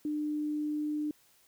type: tone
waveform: sine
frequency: 300.1 Hz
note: D4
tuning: 38 cents sharp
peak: -30 dBFS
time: 0.05-1.11 s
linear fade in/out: 2 ms
effects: white hiss -65 dBFS RMS until 1.47 s